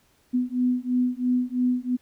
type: beating tone pair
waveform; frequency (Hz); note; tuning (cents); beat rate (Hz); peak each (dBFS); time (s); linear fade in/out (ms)
sine; 247.9 / 250.9; B3 / B3; +7 / +28; 3; -24; 0.33-1.97; 20
effects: pink hiss -63 dBFS RMS until 2.01 s